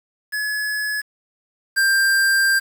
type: tone pair in turn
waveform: square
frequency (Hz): 1700 / 1585.6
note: G#6 / G6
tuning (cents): +40 / +19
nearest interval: minor second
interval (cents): 121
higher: first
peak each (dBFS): -22 / -15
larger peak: second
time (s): 0.32-1.02 / 1.76-2.6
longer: second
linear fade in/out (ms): 20
effects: 7-bit